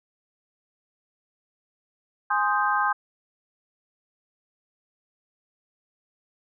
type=chord; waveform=sine; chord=Ab major seventh; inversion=none; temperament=equal; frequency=830.6 / 1046.5 / 1244.5 / 1568 Hz; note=Ab5 / C6 / Eb6 / G6; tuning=0 / 0 / 0 / 0 cents; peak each=-26 dBFS; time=2.3-2.93 s; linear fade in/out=10 ms; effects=none